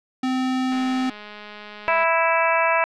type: tone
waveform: square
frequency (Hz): 258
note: C4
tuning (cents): -24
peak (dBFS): -21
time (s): 0.23-1.1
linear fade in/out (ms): 5
type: click train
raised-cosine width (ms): 0.3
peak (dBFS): -23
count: 276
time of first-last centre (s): 0.72-2.036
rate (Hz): 209
type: harmonic tone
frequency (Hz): 329.6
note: E4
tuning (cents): 0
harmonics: 2 / 3 / 4 / 5 / 6 / 7 / 8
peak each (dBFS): -22 / -21 / -26 / -26 / -30 / -26 / -26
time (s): 1.88-2.84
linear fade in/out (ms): 0
effects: low-pass 5000 Hz 12 dB/octave